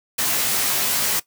white noise with comb filter, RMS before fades -21 dBFS, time 0.18-1.2 s, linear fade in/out 10 ms, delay 17 ms, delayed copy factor -0.85, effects noise-tail reverb RT60 0.1 s tail -17 dB re dry + high-pass 100 Hz 12 dB/octave

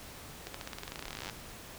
accelerating click train, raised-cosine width 0.2 ms, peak -22 dBFS, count 28, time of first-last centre 0.47-1.298 s, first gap 74 ms, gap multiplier 0.92, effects pink hiss -48 dBFS RMS until 1.78 s

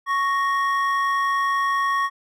triangle tone pair together, 1108.8 / 1864.7 Hz, C#6 / A#6, 0 / 0 cents, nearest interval major sixth, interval 900 cents, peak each -18 / -24 dBFS, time 0.06-2.1 s, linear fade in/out 50 ms, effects none

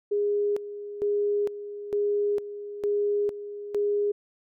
sine tone with tremolo, 410.9 Hz, G#4, 18 cents flat, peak -22 dBFS, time 0.11-4.12 s, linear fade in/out 10 ms, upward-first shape square, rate 1.1 Hz, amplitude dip 75%, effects none

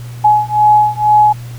sine beating tone pair, 843 / 845.1 Hz, G#5 / G#5, +26 / +30 cents, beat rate 2.1 Hz, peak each -10 dBFS, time 0.24-1.33 s, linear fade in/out 10 ms, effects added 120 Hz sine -25 dBFS peak until 1.58 s + pink hiss -39 dBFS RMS until 1.58 s

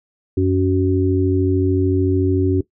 harmonic tone, 93.5 Hz, F#2, 19 cents sharp, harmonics 1 / 3 / 4, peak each -18 / -18 / -18 dBFS, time 0.37-2.61 s, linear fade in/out 5 ms, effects noise-tail reverb RT60 0.1 s tail -17 dB re dry

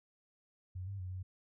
sine tone with pitch steps, 91.8 / 98.8 / 91.6 / 92.7 Hz, F#2 / G2 / F#2 / F#2, -13 / +14 / -17 / +4 cents, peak -39 dBFS, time 0.75-1.23 s, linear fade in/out 10 ms, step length 120 ms, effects none

